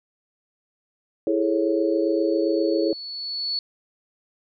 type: chord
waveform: sine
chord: A major seventh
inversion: second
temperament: just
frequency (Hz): 330 / 412.5 / 440 / 550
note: E4 / G#4 / A4 / C#5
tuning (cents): +2 / -12 / 0 / -14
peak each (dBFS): -22 / -25 / -28 / -25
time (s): 1.27-2.93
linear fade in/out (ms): 2
type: tone with exponential growth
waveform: sine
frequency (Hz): 4424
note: C#8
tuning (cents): -4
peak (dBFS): -22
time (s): 1.42-3.59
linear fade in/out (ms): 1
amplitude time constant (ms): 470
effects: none